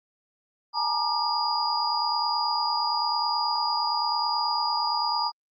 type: tone cluster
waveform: sine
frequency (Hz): 835 / 876 / 945 / 1196 / 4867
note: G#5 / A5 / A#5 / D6 / D#8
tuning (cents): +9 / -8 / +23 / +31 / -39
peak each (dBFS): -33 / -31 / -28 / -31 / -28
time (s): 0.73-5.32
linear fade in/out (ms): 50
effects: Opus 48 kbps